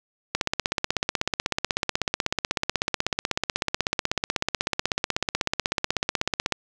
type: click train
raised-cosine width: 0.2 ms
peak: -5 dBFS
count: 101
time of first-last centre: 0.35-6.523 s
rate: 16.2 Hz
effects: none